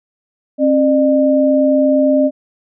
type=tone pair together; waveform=sine; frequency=268.5 / 602.8 Hz; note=C4 / D5; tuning=+45 / +45 cents; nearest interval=octave + major second; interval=1400 cents; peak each=-12 dBFS; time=0.58-2.31 s; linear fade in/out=50 ms; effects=none